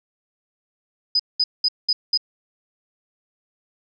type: tone bursts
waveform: sine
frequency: 4990 Hz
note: D#8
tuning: 4 cents sharp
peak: -15 dBFS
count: 5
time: 1.15-2.175 s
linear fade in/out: 5 ms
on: 45 ms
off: 200 ms
effects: none